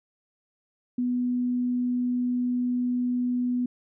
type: tone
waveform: sine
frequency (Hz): 246.9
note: B3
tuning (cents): 0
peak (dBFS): -23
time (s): 0.98-3.66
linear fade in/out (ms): 5
effects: none